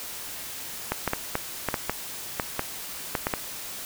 clicks, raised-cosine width 0.5 ms, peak -9 dBFS, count 12, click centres 0.92 / 1.077 / 1.134 / 1.354 / 1.687 / 1.742 / 1.896 / 2.398 / 2.594 / 3.152 / 3.269 / 3.338 s, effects white hiss -37 dBFS RMS until 3.85 s

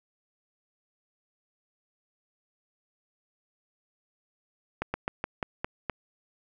slowing click train, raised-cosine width 0.5 ms, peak -14 dBFS, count 7, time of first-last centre 4.82-5.897 s, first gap 120 ms, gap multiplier 1.16, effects none

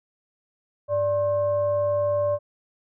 sine tone with frequency modulation, 585 Hz, D5, 7 cents flat, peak -20 dBFS, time 0.88-2.39 s, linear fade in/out 50 ms, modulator 484 Hz, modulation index 0.43, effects none

